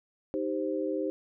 sine chord, C minor, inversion first, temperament equal, 311.1 / 392 / 523.3 Hz, Eb4 / G4 / C5, 0 / 0 / 0 cents, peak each -32 / -33 / -33 dBFS, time 0.34-1.1 s, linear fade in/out 0 ms, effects none

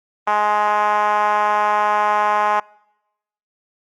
5% pulse tone with band-pass filter, 209.3 Hz, G#3, 14 cents sharp, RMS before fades -17 dBFS, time 0.27-2.6 s, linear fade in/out 5 ms, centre 920 Hz, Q 3.6, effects noise-tail reverb RT60 0.9 s tail -26 dB re dry + Opus 24 kbps

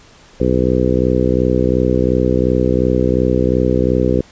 harmonic tone, 62.8 Hz, B1, 30 cents sharp, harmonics 1 / 2 / 3 / 4 / 5 / 6 / 7 / 8, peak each -20 / -20 / -20 / -20 / -20 / -20 / -20 / -20 dBFS, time 0.4-4.21 s, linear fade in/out 5 ms, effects pink hiss -45 dBFS RMS until 4.31 s + resampled to 16000 Hz

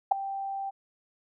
sine tone with ADSR envelope, 784 Hz, G5, in tune, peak -13 dBFS, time 0.11-0.71 s, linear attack 10 ms, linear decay 4 ms, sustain -18 dB, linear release 22 ms, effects none

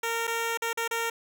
10% pulse tone with dropouts, 460.5 Hz, A#4, 21 cents flat, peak -19 dBFS, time 0.03-1.1 s, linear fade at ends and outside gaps 5 ms, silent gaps 0.271-0.276 / 0.574-0.62 / 0.731-0.773 / 0.878-0.91 s, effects none

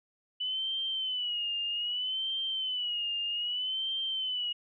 sine tone with vibrato, 2976 Hz, F#7, 9 cents sharp, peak -30 dBFS, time 0.4-4.53 s, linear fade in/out 10 ms, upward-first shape sine, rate 0.63 Hz, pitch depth 97 cents each way, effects none

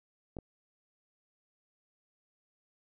clicks, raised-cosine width 2 ms, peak -28 dBFS, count 2, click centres 0.368 / 0.387 s, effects none

